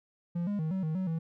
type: tone with pitch steps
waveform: triangle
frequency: 172.3 / 204.6 / 157.7 / 189.8 / 157.3 / 187.6 / 163 Hz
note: F3 / G#3 / D#3 / F#3 / D#3 / F#3 / E3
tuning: -23 / -26 / +24 / +44 / +19 / +24 / -19 cents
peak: -27 dBFS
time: 0.35-1.19 s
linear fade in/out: 10 ms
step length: 120 ms
effects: none